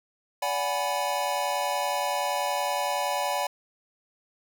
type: chord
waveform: square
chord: G# half-diminished seventh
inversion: second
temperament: equal with one note detuned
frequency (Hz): 577.2 / 740 / 830.6 / 987.8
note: D5 / F#5 / G#5 / B5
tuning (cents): -30 / 0 / 0 / 0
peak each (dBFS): -32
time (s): 0.42-3.47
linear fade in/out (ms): 5
effects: none